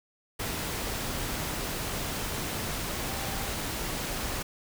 sine tone in noise, 784 Hz, G5, in tune, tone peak -42 dBFS, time 3.09-3.49 s, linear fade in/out 10 ms, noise pink, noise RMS -33 dBFS, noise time 0.39-4.43 s, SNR -12 dB, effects none

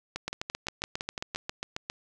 two click trains, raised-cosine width 0.2 ms, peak -16 / -15 dBFS, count 8 / 13, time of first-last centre 0.16-1.348 / 0.28-1.899 s, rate 5.89 / 7.41 Hz, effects none

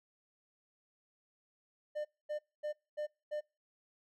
triangle tone bursts, 600 Hz, D5, 37 cents sharp, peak -33 dBFS, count 5, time 1.95-3.41 s, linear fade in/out 20 ms, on 100 ms, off 240 ms, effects noise-tail reverb RT60 0.3 s tail -25 dB re dry

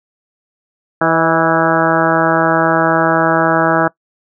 harmonic tone with a mistuned harmonic, 163.9 Hz, E3, 10 cents flat, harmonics 1 / 2 / 3 / 4 / 5 / 6 / 7 / 8 / 9 / 10, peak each -21 / -17 / -21 / -16 / -19 / -22 / -22 / -18 / -20 / -21 dBFS, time 1.01-3.88 s, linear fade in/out 5 ms, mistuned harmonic 4, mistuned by -26 cents, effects noise-tail reverb RT60 0.1 s tail -21 dB re dry

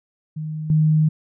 sine tone with level steps, 155.2 Hz, D#3, 4 cents flat, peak -25 / -13 dBFS, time 0.36-1.09 s, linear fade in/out 10 ms, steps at 0.7 s, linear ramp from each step 2 ms, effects none

